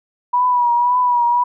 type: tone with vibrato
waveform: sine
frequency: 974 Hz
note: B5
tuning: 24 cents flat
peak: -12 dBFS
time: 0.33-1.44 s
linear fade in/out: 10 ms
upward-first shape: triangle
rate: 1.9 Hz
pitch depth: 50 cents each way
effects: none